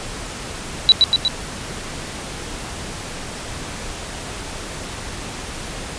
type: tone with echo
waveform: sine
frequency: 3936 Hz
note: B7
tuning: 7 cents flat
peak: -5 dBFS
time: 0.89-0.92 s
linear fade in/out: 0 ms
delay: 120 ms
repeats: 3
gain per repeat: -3 dB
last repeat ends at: 1.28 s
effects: pink hiss -30 dBFS RMS until 5.98 s + resampled to 22050 Hz